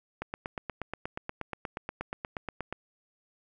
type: click train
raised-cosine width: 0.5 ms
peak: -19 dBFS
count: 22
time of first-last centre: 0.22-2.726 s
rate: 8.38 Hz
effects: none